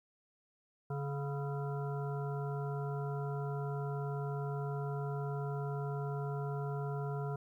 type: harmonic tone with a mistuned harmonic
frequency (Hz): 141.2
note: C#3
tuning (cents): +32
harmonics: 1 / 3 / 5 / 7 / 9 / 10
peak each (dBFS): -36 / -42 / -46 / -49 / -55 / -50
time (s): 0.9-7.36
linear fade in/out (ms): 5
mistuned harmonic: 10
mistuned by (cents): -52
effects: 12-bit